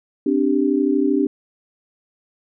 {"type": "chord", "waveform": "sine", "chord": "C suspended second", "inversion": "none", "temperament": "just", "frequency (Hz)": [261.6, 294.3, 392.4], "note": ["C4", "D4", "G4"], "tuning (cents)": [0, 4, 2], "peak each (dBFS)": [-20, -18, -21], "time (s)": [0.26, 1.27], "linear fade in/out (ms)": 5, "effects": []}